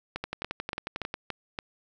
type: two click trains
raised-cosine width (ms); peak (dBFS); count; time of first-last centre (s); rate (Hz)
0.3; -16 / -16; 11 / 6; 0.24-1.141 / 0.16-1.589; 11.1 / 3.5
effects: none